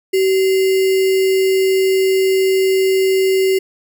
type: tone with sample-and-hold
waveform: sine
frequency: 381.4 Hz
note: G4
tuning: 47 cents flat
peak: -11 dBFS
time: 0.13-3.59 s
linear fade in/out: 10 ms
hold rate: 2450 Hz
effects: none